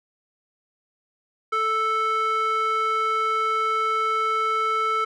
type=tone with band-pass filter; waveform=square; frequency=440 Hz; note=A4; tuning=in tune; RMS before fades=-23 dBFS; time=1.52-5.05 s; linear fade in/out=10 ms; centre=1500 Hz; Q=3.8; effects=none